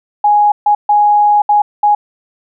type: tone bursts at uneven times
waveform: sine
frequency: 830.6 Hz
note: G#5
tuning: in tune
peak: -6 dBFS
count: 5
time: 0.24-0.52 / 0.66-0.75 / 0.89-1.42 / 1.49-1.62 / 1.83-1.95 s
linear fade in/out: 5 ms
effects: none